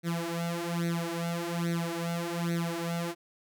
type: tone with flanger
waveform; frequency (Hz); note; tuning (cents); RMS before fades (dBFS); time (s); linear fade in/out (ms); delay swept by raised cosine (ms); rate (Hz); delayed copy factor
sawtooth; 169.6; E3; +50; -32; 0.03-3.15; 50; 0.49 to 4.49; 1.2; +0.9
effects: none